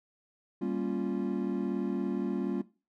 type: chord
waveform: triangle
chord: G half-diminished seventh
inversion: none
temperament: equal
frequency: 196 / 233.1 / 277.2 / 349.2 Hz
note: G3 / Bb3 / Db4 / F4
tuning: 0 / 0 / 0 / 0 cents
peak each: -33 dBFS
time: 0.61-2.62 s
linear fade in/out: 10 ms
effects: noise-tail reverb RT60 0.3 s tail -17 dB re dry